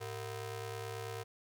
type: ring-modulated tone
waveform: sawtooth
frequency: 282.8 Hz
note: C#4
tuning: 35 cents sharp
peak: -33 dBFS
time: 0-1.24 s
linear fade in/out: 20 ms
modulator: 176 Hz
effects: none